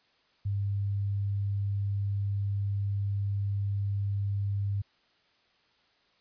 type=tone; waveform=sine; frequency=100 Hz; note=G2; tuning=35 cents sharp; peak=-27 dBFS; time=0.45-4.82 s; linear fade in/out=10 ms; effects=white hiss -67 dBFS RMS until 6.2 s + resampled to 11025 Hz